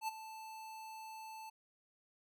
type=tone with ADSR envelope; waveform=square; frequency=880 Hz; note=A5; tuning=in tune; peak=-35 dBFS; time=0.01-1.5 s; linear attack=69 ms; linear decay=20 ms; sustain=-13 dB; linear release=10 ms; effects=none